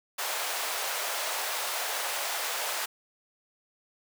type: high-pass noise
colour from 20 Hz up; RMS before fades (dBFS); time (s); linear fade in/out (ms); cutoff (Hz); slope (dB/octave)
pink; -32; 0.18-2.86; 10; 580; 24
effects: none